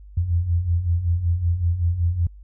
sine beating tone pair, 82.41 / 87.71 Hz, E2 / F2, 0 / +8 cents, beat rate 5.3 Hz, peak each -25 / -19 dBFS, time 0.17-2.27 s, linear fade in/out 5 ms, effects added 50 Hz sine -40 dBFS peak until 2.43 s

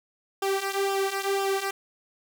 sawtooth tone with flanger, 392 Hz, G4, in tune, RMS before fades -27 dBFS, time 0.42-1.71 s, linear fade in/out 5 ms, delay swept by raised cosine 0.47 to 2.87 ms, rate 2 Hz, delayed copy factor -0.75, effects none

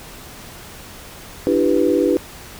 sine chord, E minor seventh, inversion third, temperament equal with one note detuned, 293.7 / 334.2 / 392 / 493.9 Hz, D4 / E4 / G4 / B4, 0 / +24 / 0 / 0 cents, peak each -19 dBFS, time 1.47-2.17 s, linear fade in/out 0 ms, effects pink hiss -38 dBFS RMS until 2.59 s

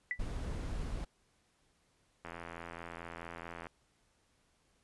sine tone with exponential decay, 1975.5 Hz, B6, in tune, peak -28 dBFS, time 0.11-0.2 s, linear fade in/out 1 ms, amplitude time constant 18 ms
brown noise, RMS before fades -38 dBFS, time 0.19-1.05 s, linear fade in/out 10 ms
click train, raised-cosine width 0.5 ms, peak -29 dBFS, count 121, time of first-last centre 2.25-3.668 s, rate 84.6 Hz
effects pink hiss -73 dBFS RMS until 4.83 s + resampled to 24000 Hz

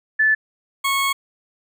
sine / 20% pulse tone pair in turn, 1744 / 1098.7 Hz, A6 / C#6, -16 / -16 cents, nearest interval minor sixth, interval 800 cents, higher first, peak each -13 dBFS, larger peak neither, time 0.19-0.35 / 0.84-1.13 s, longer second, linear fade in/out 10 ms, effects none

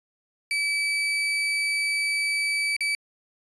35% pulse tone with dropouts, 2300 Hz, D7, 37 cents flat, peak -21 dBFS, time 0.51-2.95 s, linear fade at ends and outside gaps 1 ms, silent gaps 2.765-2.807 s, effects resampled to 24000 Hz

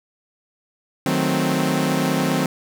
sawtooth chord, D# diminished seventh, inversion none, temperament equal, 155.56 / 185 / 220 / 261.6 Hz, D#3 / F#3 / A3 / C4, 0 / 0 / 0 / 0 cents, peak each -20 / -20 / -23 / -18 dBFS, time 1.06-2.46 s, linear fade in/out 2 ms, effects none

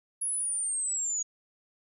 sine linear sweep, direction down, 10548 to 6690 Hz, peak -28 dBFS, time 0.21-1.23 s, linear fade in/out 10 ms, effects none

